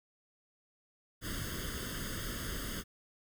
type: noise with comb filter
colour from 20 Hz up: pink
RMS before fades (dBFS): -39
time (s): 1.21-2.84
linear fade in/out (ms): 50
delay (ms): 0.61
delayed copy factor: +0.95
effects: none